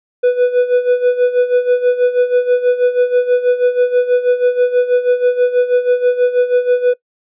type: tone with tremolo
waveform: triangle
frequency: 493.9 Hz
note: B4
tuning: in tune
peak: -5 dBFS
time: 0.23-6.94 s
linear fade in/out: 10 ms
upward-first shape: sine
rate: 6.2 Hz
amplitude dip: 75%
effects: noise-tail reverb RT60 0.1 s tail -21 dB re dry + resampled to 8000 Hz